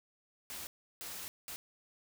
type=noise bursts at uneven times; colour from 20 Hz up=white; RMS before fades=-44 dBFS; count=3; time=0.5-0.67 / 1.01-1.28 / 1.48-1.56 s; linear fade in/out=0 ms; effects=none